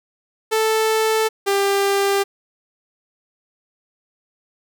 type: tone pair in turn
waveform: sawtooth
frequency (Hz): 440 / 397.1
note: A4 / G4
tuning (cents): 0 / +22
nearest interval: major second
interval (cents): 178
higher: first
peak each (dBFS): -12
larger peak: neither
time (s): 0.51-1.29 / 1.46-2.24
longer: neither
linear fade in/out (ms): 20
effects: none